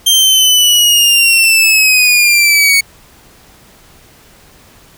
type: linear sweep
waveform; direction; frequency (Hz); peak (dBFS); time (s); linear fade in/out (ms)
sawtooth; down; 3168 to 2217; -3; 0.06-2.81; 10
effects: pink hiss -43 dBFS RMS until 4.97 s